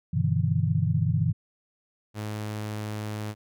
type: chord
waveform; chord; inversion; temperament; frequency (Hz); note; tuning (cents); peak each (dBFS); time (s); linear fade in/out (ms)
sine; E minor seventh; first; equal with one note detuned; 98 / 123.47 / 149.23 / 164.81; G2 / B2 / D3 / E3; 0 / 0 / +28 / 0; -27; 0.13-1.33; 10
type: tone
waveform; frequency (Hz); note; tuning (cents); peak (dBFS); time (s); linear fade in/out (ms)
sawtooth; 106.3; G#2; +41; -27; 2.14-3.35; 50
effects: none